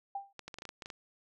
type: tone with exponential decay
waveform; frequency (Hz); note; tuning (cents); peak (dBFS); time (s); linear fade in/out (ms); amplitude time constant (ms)
sine; 793; G5; +20; -32; 0.15-0.33; 5; 39
type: clicks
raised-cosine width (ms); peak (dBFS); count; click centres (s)
0.2; -26; 10; 0.393 / 0.48 / 0.542 / 0.586 / 0.621 / 0.653 / 0.691 / 0.822 / 0.859 / 0.902
effects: none